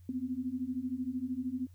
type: beating tone pair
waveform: sine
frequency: 246.9 / 259.9 Hz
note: B3 / C4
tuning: 0 / -11 cents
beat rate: 13 Hz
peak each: -37 / -35 dBFS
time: 0.09-1.67 s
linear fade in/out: 2 ms
effects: added 90 Hz sine -52 dBFS peak until 1.74 s + white hiss -73 dBFS RMS until 1.74 s